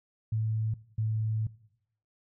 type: tone pair in turn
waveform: sine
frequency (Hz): 110 / 109.61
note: A2 / A2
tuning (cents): 0 / -6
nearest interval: unison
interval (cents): 6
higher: first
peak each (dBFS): -26 / -26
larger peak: neither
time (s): 0.32-0.74 / 0.98-1.47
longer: second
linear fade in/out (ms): 5
effects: noise-tail reverb RT60 0.8 s tail -20 dB re dry